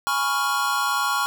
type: chord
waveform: square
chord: C# dominant seventh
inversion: second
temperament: equal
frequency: 830.6 / 987.8 / 1108.7 / 1396.9 Hz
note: G#5 / B5 / C#6 / E#6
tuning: 0 / 0 / 0 / 0 cents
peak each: -30 / -30 / -25 / -26 dBFS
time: 0.07-1.26 s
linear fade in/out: 0 ms
effects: none